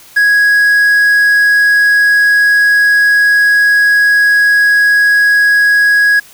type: tone with quantisation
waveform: triangle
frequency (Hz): 1661.2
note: G#6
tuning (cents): 0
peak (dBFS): -4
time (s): 0.16-6.2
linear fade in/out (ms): 10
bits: 5
effects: white hiss -39 dBFS RMS until 6.33 s